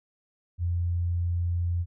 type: tone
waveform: sine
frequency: 86.8 Hz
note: F2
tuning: 10 cents flat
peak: -24 dBFS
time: 0.58-1.86 s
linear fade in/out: 50 ms
effects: none